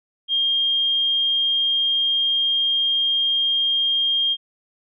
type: tone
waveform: sine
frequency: 3217 Hz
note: G7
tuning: 44 cents sharp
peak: -17 dBFS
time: 0.28-4.37 s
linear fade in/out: 50 ms
effects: none